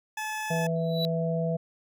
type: tone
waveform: 20% pulse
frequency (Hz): 862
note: A5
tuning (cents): -36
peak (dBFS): -26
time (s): 0.17-0.67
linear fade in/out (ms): 5
type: harmonic tone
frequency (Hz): 164.81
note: E3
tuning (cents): 0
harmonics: 1 / 3 / 4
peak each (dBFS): -27 / -32 / -31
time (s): 0.5-1.57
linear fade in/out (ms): 10
type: tone with exponential growth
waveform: triangle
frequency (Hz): 3938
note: B7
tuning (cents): -6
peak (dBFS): -24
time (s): 0.76-1.05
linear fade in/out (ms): 0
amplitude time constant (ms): 63
effects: none